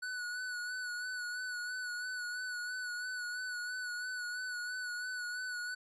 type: tone with vibrato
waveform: square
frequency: 1478 Hz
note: F#6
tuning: 2 cents flat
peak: -38 dBFS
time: 0.02-5.75 s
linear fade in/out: 10 ms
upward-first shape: sine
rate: 3 Hz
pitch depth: 34 cents each way
effects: resampled to 22050 Hz